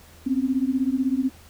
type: beating tone pair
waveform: sine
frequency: 254.9 / 270.9 Hz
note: C4 / C#4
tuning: -45 / -40 cents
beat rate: 16 Hz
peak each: -23 dBFS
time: 0.26-1.3 s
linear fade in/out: 10 ms
effects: added 80 Hz sine -50 dBFS peak until 1.49 s + pink hiss -51 dBFS RMS until 1.49 s